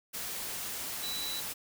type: tone in noise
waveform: sine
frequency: 3951 Hz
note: B7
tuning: in tune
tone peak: -36 dBFS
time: 1.02-1.41 s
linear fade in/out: 20 ms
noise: white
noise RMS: -38 dBFS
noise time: 0.13-1.54 s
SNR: -1 dB
effects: none